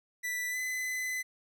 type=tone with pitch glide; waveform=45% pulse; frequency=1975.5 to 2018 Hz; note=B6 to B6; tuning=0 to +37 cents; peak=-32 dBFS; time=0.23-1.23 s; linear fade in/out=20 ms; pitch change=+37 cents; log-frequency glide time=0.49-0.58 s; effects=none